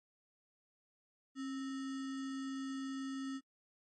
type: tone with sample-and-hold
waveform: sine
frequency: 269.1 Hz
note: C4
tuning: 49 cents sharp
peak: -38 dBFS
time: 1.35-3.41 s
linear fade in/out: 50 ms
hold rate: 1575 Hz
effects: noise-tail reverb RT60 0.1 s tail -22 dB re dry + MP3 32 kbps

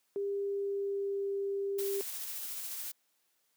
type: tone with pitch glide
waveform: sine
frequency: 400 to 396.5 Hz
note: G4 to G4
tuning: +35 to +20 cents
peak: -31 dBFS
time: 0.16-2.01 s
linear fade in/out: 0 ms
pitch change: -15 cents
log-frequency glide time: 0.27-1.31 s
type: noise with tremolo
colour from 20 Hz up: blue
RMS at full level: -39 dBFS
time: 1.78-2.92 s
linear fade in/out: 10 ms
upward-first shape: sine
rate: 14 Hz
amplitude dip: 25%
effects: white hiss -75 dBFS RMS until 3.56 s + high-pass 200 Hz 12 dB/octave

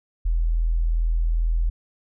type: tone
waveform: sine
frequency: 41.22 Hz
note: E1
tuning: 1 cent sharp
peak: -18 dBFS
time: 0.25-1.7 s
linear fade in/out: 10 ms
effects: none

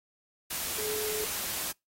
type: tone in noise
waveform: sine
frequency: 427.7 Hz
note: A4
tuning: 49 cents flat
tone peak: -35 dBFS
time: 0.78-1.25 s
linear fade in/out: 10 ms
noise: white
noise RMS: -34 dBFS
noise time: 0.5-1.72 s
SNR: -4 dB
effects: noise-tail reverb RT60 0.2 s tail -26 dB re dry + AAC 48 kbps

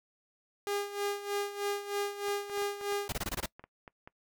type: tone with tremolo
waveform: sawtooth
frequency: 405.7 Hz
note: G#4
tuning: 41 cents flat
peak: -26 dBFS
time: 0.67-3.08 s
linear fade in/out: 0 ms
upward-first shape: sine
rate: 3.2 Hz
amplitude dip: 75%
type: clicks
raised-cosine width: 0.5 ms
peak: -32 dBFS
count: 12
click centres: 2.284 / 2.498 / 2.576 / 2.621 / 2.812 / 2.924 / 3.236 / 3.403 / 3.595 / 3.64 / 3.878 / 4.075 s
type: noise bursts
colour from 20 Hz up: pink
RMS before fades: -34 dBFS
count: 7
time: 3.09-3.46 s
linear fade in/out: 5 ms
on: 34 ms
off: 22 ms
effects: noise-tail reverb RT60 0.1 s tail -22 dB re dry

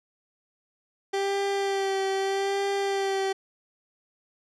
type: tone with vibrato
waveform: 30% pulse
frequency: 392 Hz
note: G4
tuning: in tune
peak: -22 dBFS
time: 1.13-3.33 s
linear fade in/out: 10 ms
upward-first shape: sine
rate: 0.8 Hz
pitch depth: 24 cents each way
effects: low-pass 7000 Hz 12 dB/octave

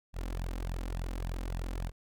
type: tone with flanger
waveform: sawtooth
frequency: 43.39 Hz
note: F1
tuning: 10 cents flat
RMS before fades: -36 dBFS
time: 0.13-1.92 s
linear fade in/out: 50 ms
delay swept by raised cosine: 1.1 to 3.9 ms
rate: 3.5 Hz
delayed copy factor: +1
effects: none

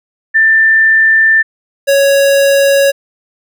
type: tone pair in turn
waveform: sine / square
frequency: 1781 / 555.2 Hz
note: A6 / C#5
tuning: +21 / +3 cents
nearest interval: octave + minor sixth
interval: 2018 cents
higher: first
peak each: -5 / -7 dBFS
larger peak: first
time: 0.34-1.43 / 1.87-2.92 s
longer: first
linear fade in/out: 20 ms
effects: none

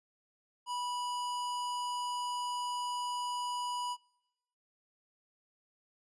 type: tone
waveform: square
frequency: 980 Hz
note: B5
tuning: 14 cents flat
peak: -35 dBFS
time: 0.66-3.97 s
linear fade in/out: 50 ms
effects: noise-tail reverb RT60 1.0 s tail -25 dB re dry + resampled to 24000 Hz

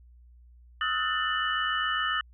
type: tone cluster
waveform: sine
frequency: 1266 / 1353 / 1479 / 1782 / 2963 Hz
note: D#6 / E6 / F#6 / A6 / F#7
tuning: +30 / +45 / -1 / +22 / +2 cents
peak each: -30 / -36 / -36 / -30 / -32 dBFS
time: 0.81-2.21 s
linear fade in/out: 2 ms
effects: added 60 Hz sine -51 dBFS peak until 2.33 s

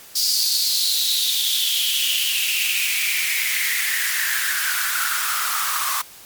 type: noise with high-pass filter sweep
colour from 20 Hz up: white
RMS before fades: -21 dBFS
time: 0.15-6.02 s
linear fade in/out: 10 ms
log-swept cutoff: 4900 to 1100 Hz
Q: 6.4
effects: white hiss -43 dBFS RMS until 6.25 s + MP3 96 kbps

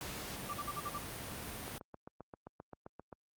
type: noise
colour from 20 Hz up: pink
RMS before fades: -43 dBFS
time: 0.01-1.78 s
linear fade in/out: 0 ms
type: tone bursts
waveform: sine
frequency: 1174 Hz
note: D6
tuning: 1 cent flat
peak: -37 dBFS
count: 6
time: 0.49-0.985 s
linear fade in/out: 10 ms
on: 45 ms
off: 45 ms
type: click train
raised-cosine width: 1 ms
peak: -33 dBFS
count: 12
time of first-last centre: 1.68-3.127 s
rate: 7.6 Hz
effects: high-pass 60 Hz 12 dB/octave + Opus 48 kbps

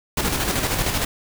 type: noise with tremolo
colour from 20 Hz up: pink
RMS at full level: -21 dBFS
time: 0.17-1.05 s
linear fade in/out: 5 ms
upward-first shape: square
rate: 13 Hz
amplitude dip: 40%
effects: none

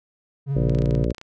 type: tone with vibrato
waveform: triangle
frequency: 138.59 Hz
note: C#3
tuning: in tune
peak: -19 dBFS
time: 0.46-1.07 s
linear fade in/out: 50 ms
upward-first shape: triangle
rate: 19 Hz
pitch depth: 49 cents each way
type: harmonic tone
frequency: 58.27 Hz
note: A#1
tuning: in tune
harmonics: 1 / 2 / 3 / 4 / 5 / 6 / 7 / 8 / 9 / 10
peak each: -24 / -27 / -29 / -30 / -31 / -32 / -32 / -33 / -34 / -34 dBFS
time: 0.55-1.13 s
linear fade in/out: 20 ms
type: clicks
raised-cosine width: 0.2 ms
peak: -22 dBFS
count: 12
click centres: 0.696 / 0.749 / 0.787 / 0.82 / 0.858 / 0.909 / 0.951 / 1.042 / 1.106 / 1.147 / 1.182 / 1.214 s
effects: none

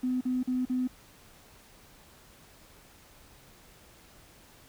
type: tone bursts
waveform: triangle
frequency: 253.3 Hz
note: B3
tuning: 44 cents sharp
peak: -22 dBFS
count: 4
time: 0.03-0.876 s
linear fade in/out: 10 ms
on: 180 ms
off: 42 ms
effects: tanh soft clip ceiling -24 dBFS + pink hiss -56 dBFS RMS until 4.68 s

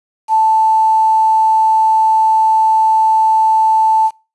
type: tone with quantisation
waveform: sine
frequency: 880 Hz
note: A5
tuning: in tune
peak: -8 dBFS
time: 0.28-4.11 s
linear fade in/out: 50 ms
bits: 6
effects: noise-tail reverb RT60 0.3 s tail -24 dB re dry + resampled to 24000 Hz

